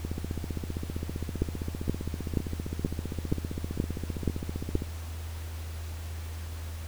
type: two click trains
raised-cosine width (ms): 3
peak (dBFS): -20 / -12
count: 74 / 8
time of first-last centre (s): 0.05-4.821 / 1.42-4.753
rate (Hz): 15.3 / 2.1
effects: added 81 Hz sine -35 dBFS peak until 6.87 s + pink hiss -47 dBFS RMS until 6.87 s